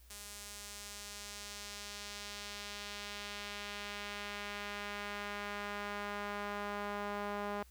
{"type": "tone with band-pass filter sweep", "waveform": "sawtooth", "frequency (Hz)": 204.6, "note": "G#3", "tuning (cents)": -26, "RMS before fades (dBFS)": -43, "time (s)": [0.1, 7.63], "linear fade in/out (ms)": 5, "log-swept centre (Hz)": [9200, 900], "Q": 0.9, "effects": ["added 60 Hz sine -58 dBFS peak until 7.7 s", "white hiss -66 dBFS RMS until 7.7 s"]}